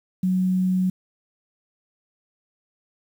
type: tone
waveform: sine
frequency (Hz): 185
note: F#3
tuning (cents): 0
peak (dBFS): -18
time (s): 0.23-0.9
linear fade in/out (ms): 5
effects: 8-bit